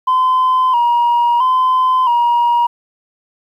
sine tone with vibrato, 987.8 Hz, B5, in tune, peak -8 dBFS, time 0.07-2.67 s, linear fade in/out 10 ms, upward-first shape square, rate 0.75 Hz, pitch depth 64 cents each way, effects tanh soft clip ceiling -8 dBFS + 8-bit

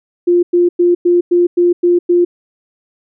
sine tone bursts, 350.4 Hz, F4, 6 cents sharp, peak -7 dBFS, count 8, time 0.27-2.25 s, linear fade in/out 10 ms, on 160 ms, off 100 ms, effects none

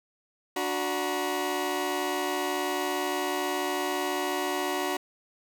20% pulse tone cluster, 293.3 / 367.5 / 958 Hz, D4 / F#4 / A#5, -2 / -12 / +47 cents, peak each -28 / -25 / -29 dBFS, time 0.56-4.97 s, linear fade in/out 5 ms, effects none

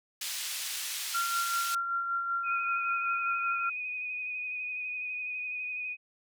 pink band-pass noise, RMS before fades -36 dBFS, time 0.21-1.75 s, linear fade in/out 5 ms, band 2800 to 15000 Hz, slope 12 dB/octave
sine tone with tremolo, 1377 Hz, F6, 25 cents flat, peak -27 dBFS, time 1.14-3.7 s, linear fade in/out 10 ms, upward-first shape sine, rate 5.2 Hz, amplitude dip 40%
sine tone with vibrato, 2489 Hz, D#7, in tune, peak -33 dBFS, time 2.43-5.97 s, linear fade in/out 50 ms, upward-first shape triangle, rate 12 Hz, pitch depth 28 cents each way
effects none

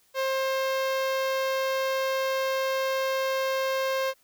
sawtooth tone with notch filter, 531 Hz, C5, 25 cents sharp, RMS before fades -27 dBFS, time 0.14-4.14 s, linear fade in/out 50 ms, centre 8800 Hz, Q 0.98, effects white hiss -64 dBFS RMS until 4.23 s

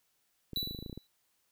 clicks, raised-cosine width 3 ms, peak -29 dBFS, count 12, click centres 0.533 / 0.573 / 0.629 / 0.674 / 0.71 / 0.748 / 0.789 / 0.826 / 0.862 / 0.897 / 0.928 / 0.976 s
square tone with exponential decay, 3951 Hz, B7, in tune, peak -30 dBFS, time 0.56-1.07 s, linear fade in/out 1 ms, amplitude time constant 110 ms
effects white hiss -75 dBFS RMS until 1.51 s

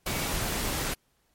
sine tone in noise, 2254 Hz, C#7, 28 cents sharp, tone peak -40 dBFS, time 0.07-0.28 s, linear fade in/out 5 ms, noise pink, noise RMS -30 dBFS, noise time 0.06-0.94 s, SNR -13 dB, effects pink hiss -70 dBFS RMS until 1.34 s + MP3 64 kbps

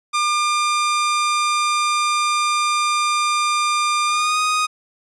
sawtooth tone with pitch glide, 1200 to 1244.5 Hz, D6 to D#6, +37 to 0 cents, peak -13 dBFS, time 0.13-4.67 s, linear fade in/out 20 ms, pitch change +63 cents, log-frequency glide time 4.06-4.39 s, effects resampled to 22050 Hz

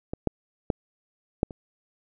clicks, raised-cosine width 2 ms, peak -17 / -9 / -9 / -7 / -25 dBFS, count 5, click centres 0.135 / 0.273 / 0.702 / 1.431 / 1.508 s, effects none

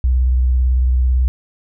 sine tone with vibrato, 63 Hz, B1, 35 cents sharp, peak -11 dBFS, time 0.04-1.28 s, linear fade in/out 0 ms, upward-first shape square, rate 18 Hz, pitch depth 49 cents each way, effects none

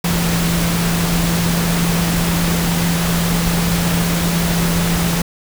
sine tone in noise, 170 Hz, F3, 46 cents flat, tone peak -16 dBFS, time 0.04-5.22 s, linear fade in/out 5 ms, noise pink, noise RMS -20 dBFS, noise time 0.04-5.22 s, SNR +1 dB, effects none

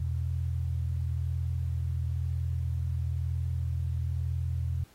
sine tone pair together, 83.59 / 124.6 Hz, E2 / B2, +25 / +16 cents, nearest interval perfect fifth, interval 691 cents, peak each -29 / -33 dBFS, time 0-4.84 s, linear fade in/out 5 ms, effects pink hiss -61 dBFS RMS until 4.94 s + AAC 48 kbps

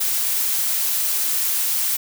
blue noise, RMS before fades -21 dBFS, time 0-1.97 s, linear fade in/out 10 ms, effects none

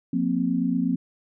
sine chord, F suspended fourth, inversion none, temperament equal with one note detuned, 178.08 / 233.1 / 261.6 Hz, F3 / Bb3 / C4, +34 / 0 / 0 cents, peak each -26 / -26 / -24 dBFS, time 0.13-0.96 s, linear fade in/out 5 ms, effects none

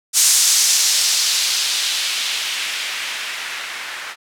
violet noise with low-pass filter sweep, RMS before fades -19 dBFS, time 0.13-4.16 s, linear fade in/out 50 ms, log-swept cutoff 7100 to 1600 Hz, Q 1.3, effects none

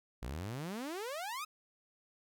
sawtooth exponential sweep, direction up, 54.8 to 1300 Hz, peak -35 dBFS, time 0.22-1.45 s, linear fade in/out 10 ms, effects none

